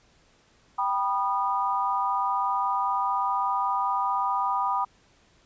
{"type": "chord", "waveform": "sine", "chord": "G augmented", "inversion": "none", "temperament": "just", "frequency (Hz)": [784, 980, 1225], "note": ["G5", "B5", "D#6"], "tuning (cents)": [0, -14, -27], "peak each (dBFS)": [-29, -26, -28], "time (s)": [0.78, 4.85], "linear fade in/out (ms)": 10, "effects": ["pink hiss -61 dBFS RMS until 5.45 s", "resampled to 16000 Hz"]}